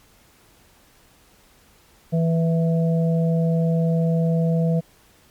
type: harmonic tone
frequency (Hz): 164.81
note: E3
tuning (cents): 0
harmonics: 1 / 3 / 4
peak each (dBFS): -17 / -27 / -29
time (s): 2.12-4.81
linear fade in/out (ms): 20
effects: pink hiss -55 dBFS RMS until 5.3 s + MP3 96 kbps